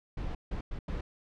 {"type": "noise bursts at uneven times", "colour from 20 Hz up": "brown", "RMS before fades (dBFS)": -35, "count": 4, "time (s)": [[0.17, 0.35], [0.51, 0.61], [0.71, 0.79], [0.88, 1.01]], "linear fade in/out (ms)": 5, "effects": ["low-pass 4000 Hz 12 dB/octave"]}